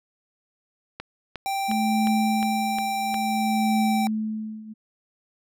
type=click train; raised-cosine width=0.3 ms; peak=-17 dBFS; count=7; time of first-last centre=1-3.143 s; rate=2.8 Hz
type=tone with pitch glide; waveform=square; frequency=784 to 776.8 Hz; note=G5 to G5; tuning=0 to -16 cents; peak=-25 dBFS; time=1.46-4.07 s; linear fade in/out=0 ms; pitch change=-16 cents; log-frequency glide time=3.08-3.82 s
type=tone with tremolo; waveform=sine; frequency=217.1 Hz; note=A3; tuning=23 cents flat; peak=-19 dBFS; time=1.68-4.74 s; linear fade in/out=20 ms; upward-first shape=triangle; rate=0.59 Hz; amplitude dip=90%
effects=none